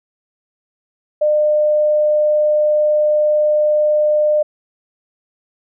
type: tone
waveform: sine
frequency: 603 Hz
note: D5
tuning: 46 cents sharp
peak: -11 dBFS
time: 1.21-4.43 s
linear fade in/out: 10 ms
effects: none